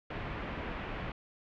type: low-pass noise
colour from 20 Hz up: pink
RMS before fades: -39 dBFS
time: 0.1-1.12 s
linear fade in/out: 5 ms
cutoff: 2700 Hz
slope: 24 dB/octave
effects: none